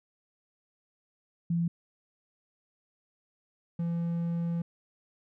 sine / triangle tone pair in turn, 169.4 / 169.4 Hz, E3 / E3, +48 / +48 cents, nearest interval unison, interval 0 cents, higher neither, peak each -25 / -26 dBFS, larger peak first, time 1.5-1.68 / 3.79-4.62 s, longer second, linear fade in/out 5 ms, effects none

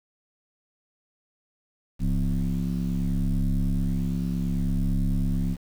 sine tone with frequency modulation, 103.83 Hz, G#2, in tune, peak -21 dBFS, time 1.99-5.57 s, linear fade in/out 50 ms, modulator 69 Hz, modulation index 1.8, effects tanh soft clip ceiling -18 dBFS + 8-bit

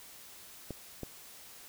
clicks, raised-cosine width 2 ms, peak -25 dBFS, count 2, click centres 0.707 / 1.033 s, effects white hiss -52 dBFS RMS until 1.68 s

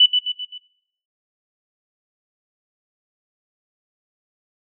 sine tone with echo, 2979 Hz, F#7, 11 cents sharp, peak -8 dBFS, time 0-0.06 s, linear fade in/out 5 ms, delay 130 ms, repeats 4, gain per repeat -6 dB, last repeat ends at 0.58 s, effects noise-tail reverb RT60 0.7 s tail -20 dB re dry

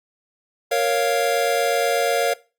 square chord, Bb minor, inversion none, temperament equal, 466.2 / 554.4 / 698.5 Hz, Bb4 / Db5 / F5, 0 / 0 / 0 cents, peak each -23 dBFS, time 0.71-2.34 s, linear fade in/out 10 ms, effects noise-tail reverb RT60 0.3 s tail -20 dB re dry + Opus 48 kbps

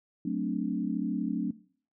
sine chord, D dominant seventh, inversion first, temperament equal, 185 / 220 / 261.6 / 293.7 Hz, F#3 / A3 / C4 / D4, 0 / 0 / 0 / 0 cents, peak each -33 / -34 / -34 / -33 dBFS, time 0.25-1.51 s, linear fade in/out 5 ms, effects noise-tail reverb RT60 0.5 s tail -20 dB re dry

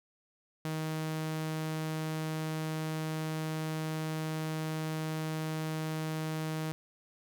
sawtooth tone, 157.4 Hz, D#3, 20 cents sharp, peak -29 dBFS, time 0.65-6.72 s, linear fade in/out 0 ms, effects none

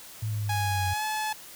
sine linear sweep, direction down, 110 to 91.5 Hz, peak -27 dBFS, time 0.22-0.94 s, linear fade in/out 10 ms
sawtooth tone with pitch glide, 830 to 859.8 Hz, G#5 to A5, -1 to -40 cents, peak -24 dBFS, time 0.49-1.33 s, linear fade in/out 5 ms, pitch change +61 cents, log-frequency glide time 0.89-1.04 s
effects white hiss -46 dBFS RMS until 1.55 s

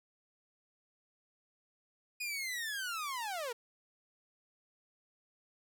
sawtooth linear sweep, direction down, 2489 to 445.9 Hz, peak -33 dBFS, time 2.2-3.53 s, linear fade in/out 10 ms, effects none

